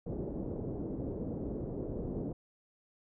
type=low-pass noise; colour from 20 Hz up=white; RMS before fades=-38 dBFS; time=0.06-2.33 s; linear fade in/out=5 ms; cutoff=440 Hz; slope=24 dB/octave; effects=none